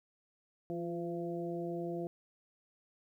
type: harmonic tone with a mistuned harmonic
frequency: 170 Hz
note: F3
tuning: 46 cents flat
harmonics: 1 / 2 / 3 / 4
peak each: -41 / -38 / -44 / -44 dBFS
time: 0.7-2.07 s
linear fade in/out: 0 ms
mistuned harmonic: 2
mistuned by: +31 cents
effects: 12-bit